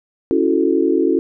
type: chord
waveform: sine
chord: F# minor seventh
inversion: second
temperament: equal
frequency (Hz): 277.2 / 329.6 / 370 / 440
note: C#4 / E4 / F#4 / A4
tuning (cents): 0 / 0 / 0 / 0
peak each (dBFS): -19 / -17 / -18 / -20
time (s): 0.31-1.19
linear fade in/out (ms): 0
effects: none